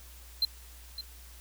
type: tone with echo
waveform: triangle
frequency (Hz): 4127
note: C8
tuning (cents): -25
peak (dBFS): -22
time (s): 0.42-0.45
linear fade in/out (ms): 2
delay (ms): 560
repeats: 1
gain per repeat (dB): -12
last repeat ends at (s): 1.01
effects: added 60 Hz sine -49 dBFS peak until 1.4 s + white hiss -54 dBFS RMS until 1.4 s